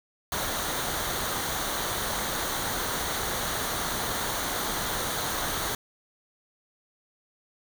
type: noise with comb filter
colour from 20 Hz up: pink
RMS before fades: -30 dBFS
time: 0.32-5.75 s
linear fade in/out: 2 ms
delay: 0.39 ms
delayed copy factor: -0.55
effects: none